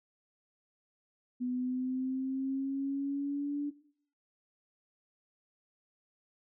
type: linear sweep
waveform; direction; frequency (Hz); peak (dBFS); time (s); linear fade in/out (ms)
sine; up; 247.8 to 290.9; -31; 1.4-3.71; 20
effects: noise-tail reverb RT60 0.6 s tail -18 dB re dry